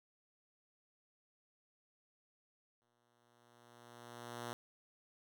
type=tone with exponential growth; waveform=5% pulse; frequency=120 Hz; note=B2; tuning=49 cents flat; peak=-30 dBFS; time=2.82-4.53 s; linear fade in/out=0 ms; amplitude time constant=370 ms; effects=none